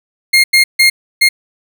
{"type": "tone bursts at uneven times", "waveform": "30% pulse", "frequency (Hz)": 2131, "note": "C7", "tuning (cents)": 31, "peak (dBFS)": -3, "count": 4, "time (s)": [[0.33, 0.44], [0.53, 0.64], [0.79, 0.9], [1.21, 1.29]], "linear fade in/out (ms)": 10, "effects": []}